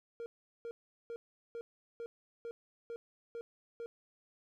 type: tone bursts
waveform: triangle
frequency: 466.2 Hz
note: A#4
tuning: in tune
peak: -38 dBFS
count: 9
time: 0.2-3.86 s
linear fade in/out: 0 ms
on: 60 ms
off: 390 ms
effects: none